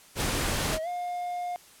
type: noise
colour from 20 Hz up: pink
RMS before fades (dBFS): -28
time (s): 0.15-0.79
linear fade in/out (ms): 50
type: tone with pitch glide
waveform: triangle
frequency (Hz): 633 to 710.5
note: D#5 to F5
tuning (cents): +30 to +30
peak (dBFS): -28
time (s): 0.72-1.56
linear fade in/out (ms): 0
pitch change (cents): +200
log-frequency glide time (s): 0.82-0.88
effects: white hiss -54 dBFS RMS until 1.8 s + low-pass 12000 Hz 12 dB/octave